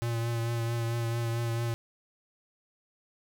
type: tone with vibrato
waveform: square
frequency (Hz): 116.54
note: A#2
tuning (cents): 0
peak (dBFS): -29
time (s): 0.02-1.74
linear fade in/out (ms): 0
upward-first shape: triangle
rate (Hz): 4.5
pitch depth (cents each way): 28
effects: none